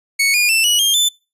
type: tone with pitch steps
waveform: sawtooth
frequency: 2217 / 2432 / 2667 / 2925 / 3209 / 3519 Hz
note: C#7 / D#7 / E7 / F#7 / G7 / A7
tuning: 0 / -40 / +20 / -21 / +40 / 0 cents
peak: -9 dBFS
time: 0.19-1.09 s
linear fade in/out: 10 ms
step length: 150 ms
effects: noise-tail reverb RT60 0.3 s tail -26 dB re dry + resampled to 32000 Hz